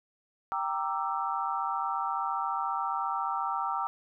sine chord, E half-diminished seventh, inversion first, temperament equal with one note detuned, 784 / 932.3 / 1174.7 / 1329.2 Hz, G5 / Bb5 / D6 / E6, 0 / 0 / 0 / +14 cents, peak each -34 dBFS, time 0.52-3.87 s, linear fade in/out 0 ms, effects none

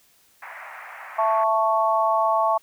white band-pass noise, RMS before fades -39 dBFS, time 0.42-1.44 s, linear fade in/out 5 ms, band 640 to 2200 Hz, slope 48 dB/octave
sine chord, A major, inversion second, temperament equal with one note detuned, 664.2 / 880 / 1108.7 Hz, E5 / A5 / C#6, +13 / 0 / 0 cents, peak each -22 dBFS, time 1.18-2.58 s, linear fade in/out 10 ms
effects white hiss -59 dBFS RMS until 2.62 s

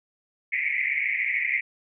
white band-pass noise, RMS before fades -26 dBFS, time 0.52-1.61 s, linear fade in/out 10 ms, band 2000 to 2300 Hz, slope 96 dB/octave, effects none

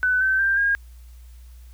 sine tone with pitch steps, 1502 / 1541.6 / 1582.1 / 1623.8 Hz, F#6 / G6 / G6 / G#6, +26 / -29 / +16 / -39 cents, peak -17 dBFS, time 0.03-0.75 s, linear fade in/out 0 ms, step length 180 ms, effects added 60 Hz sine -41 dBFS peak until 1.73 s + white hiss -59 dBFS RMS until 1.73 s

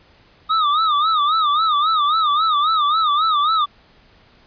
square tone with vibrato, 1234 Hz, D#6, 15 cents flat, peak -15 dBFS, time 0.49-3.66 s, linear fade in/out 20 ms, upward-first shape sine, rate 3.7 Hz, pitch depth 120 cents each way, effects pink hiss -52 dBFS RMS until 4.46 s + resampled to 11025 Hz

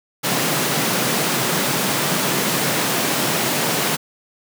pink high-pass noise, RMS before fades -20 dBFS, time 0.23-3.97 s, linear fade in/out 20 ms, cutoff 130 Hz, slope 48 dB/octave, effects none

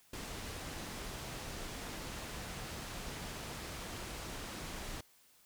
pink low-pass noise, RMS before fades -44 dBFS, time 0.13-5.01 s, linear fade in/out 5 ms, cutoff 9800 Hz, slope 12 dB/octave, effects white hiss -66 dBFS RMS until 5.45 s

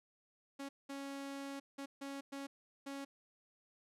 sawtooth tone bursts at uneven times, 276.8 Hz, C#4, 2 cents flat, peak -39 dBFS, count 6, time 0.59-0.69 / 0.89-1.6 / 1.78-1.86 / 2.01-2.21 / 2.32-2.47 / 2.86-3.05 s, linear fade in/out 10 ms, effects low-pass 11000 Hz 12 dB/octave

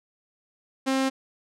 sawtooth tone, 266.1 Hz, C4, 29 cents sharp, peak -18 dBFS, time 0.86-1.1 s, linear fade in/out 20 ms, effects low-pass 9000 Hz 12 dB/octave

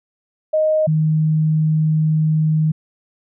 sine tone pair in turn, 622.3 / 156.07 Hz, D#5 / D#3, 0 / +6 cents, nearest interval 2 octaves, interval 2394 cents, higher first, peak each -13 / -13 dBFS, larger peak neither, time 0.53-0.87 / 0.87-2.72 s, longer second, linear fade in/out 10 ms, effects none

